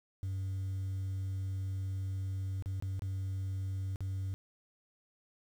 sine tone with dropouts, 95.9 Hz, G2, 37 cents flat, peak -31 dBFS, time 0.23-4.34 s, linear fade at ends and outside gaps 0 ms, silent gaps 2.624-2.659 / 2.8-2.824 / 2.994-3.021 / 3.959-4.006 s, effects tanh soft clip ceiling -33 dBFS + 10-bit

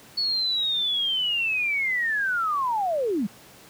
sine linear sweep, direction down, 4435 to 178.1 Hz, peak -22 dBFS, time 0.17-3.27 s, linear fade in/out 10 ms, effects pink hiss -49 dBFS RMS until 3.69 s + high-pass 100 Hz 12 dB/octave

